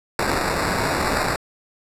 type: noise with sample-and-hold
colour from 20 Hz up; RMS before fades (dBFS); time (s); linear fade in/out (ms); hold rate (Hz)
white; -22; 0.19-1.36; 2; 3150
effects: low-pass 12000 Hz 12 dB/octave